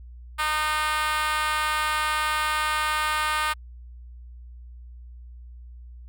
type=tone with high-pass filter; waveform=5% pulse; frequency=306.4 Hz; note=D#4; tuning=27 cents flat; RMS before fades=-25 dBFS; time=0.38-3.54 s; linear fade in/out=20 ms; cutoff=1100 Hz; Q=3.4; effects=added 60 Hz sine -40 dBFS peak until 6.08 s